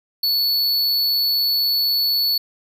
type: tone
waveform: square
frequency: 4432 Hz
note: C#8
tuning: 1 cent flat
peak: -17 dBFS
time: 0.23-2.38 s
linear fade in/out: 5 ms
effects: none